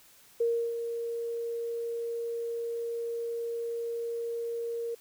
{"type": "tone with ADSR envelope", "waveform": "sine", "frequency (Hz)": 466.2, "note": "A#4", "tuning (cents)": 0, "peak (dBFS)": -23, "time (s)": [0.4, 4.95], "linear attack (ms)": 8, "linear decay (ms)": 320, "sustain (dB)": -8, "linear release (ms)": 8, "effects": ["white hiss -58 dBFS RMS until 5 s"]}